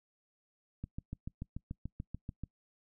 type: click train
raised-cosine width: 5 ms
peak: -27 dBFS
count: 12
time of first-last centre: 0.84-2.437 s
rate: 6.89 Hz
effects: noise-tail reverb RT60 0.1 s tail -24 dB re dry